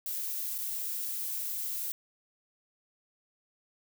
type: noise with dropouts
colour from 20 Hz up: violet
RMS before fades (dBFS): -35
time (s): 0.06-1.92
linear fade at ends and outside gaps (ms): 1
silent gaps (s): 0.581-0.585
effects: none